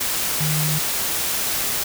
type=tone in noise; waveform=sine; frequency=152.8 Hz; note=D#3; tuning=31 cents flat; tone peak=-21 dBFS; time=0.4-0.79 s; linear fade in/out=10 ms; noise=white; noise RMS=-23 dBFS; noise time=0-1.84 s; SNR=-1 dB; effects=none